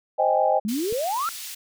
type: chord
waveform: sine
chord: Ab major seventh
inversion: first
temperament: equal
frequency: 523.3 / 622.3 / 784 / 830.6 Hz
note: C5 / Eb5 / G5 / Ab5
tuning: 0 / 0 / 0 / 0 cents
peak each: -24 / -22 / -22 / -25 dBFS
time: 0.18-0.6 s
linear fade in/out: 20 ms
type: exponential sweep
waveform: sine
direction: up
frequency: 198.9 to 1400 Hz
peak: -23 dBFS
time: 0.65-1.29 s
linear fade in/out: 0 ms
type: high-pass noise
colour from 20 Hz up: pink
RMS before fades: -36 dBFS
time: 0.68-1.55 s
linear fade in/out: 10 ms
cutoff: 3400 Hz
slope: 12 dB/octave
type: click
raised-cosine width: 3 ms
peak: -24 dBFS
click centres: 0.925 s
effects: none